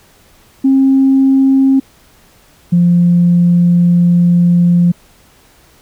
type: tone pair in turn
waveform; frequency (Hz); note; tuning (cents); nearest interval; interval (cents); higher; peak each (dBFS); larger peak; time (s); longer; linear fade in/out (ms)
sine; 268.5 / 174.16; C4 / F3; +45 / -5; perfect fifth; 750; first; -5; neither; 0.64-1.8 / 2.72-4.92; second; 10
effects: tanh soft clip ceiling -1 dBFS + pink hiss -47 dBFS RMS until 5.81 s